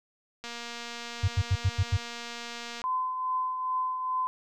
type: click train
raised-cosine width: 0.2 ms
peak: -22 dBFS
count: 562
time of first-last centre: 0.44-2.817 s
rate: 236 Hz
type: tone bursts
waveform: sine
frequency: 95 Hz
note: F#2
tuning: 46 cents sharp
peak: -20 dBFS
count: 6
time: 1.23-1.971 s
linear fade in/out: 10 ms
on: 51 ms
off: 87 ms
type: tone with tremolo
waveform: sine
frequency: 1023 Hz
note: C6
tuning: 39 cents flat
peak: -25 dBFS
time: 2.84-4.27 s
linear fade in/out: 0 ms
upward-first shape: triangle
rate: 2.4 Hz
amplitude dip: 50%
effects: none